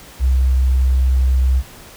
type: tone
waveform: sine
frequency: 64.7 Hz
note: C2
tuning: 19 cents flat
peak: -11 dBFS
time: 0.19-1.63 s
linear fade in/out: 50 ms
effects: pink hiss -40 dBFS RMS until 1.96 s